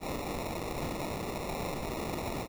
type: noise with sample-and-hold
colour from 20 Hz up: white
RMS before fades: -36 dBFS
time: 0-2.48 s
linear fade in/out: 50 ms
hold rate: 1575 Hz
effects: none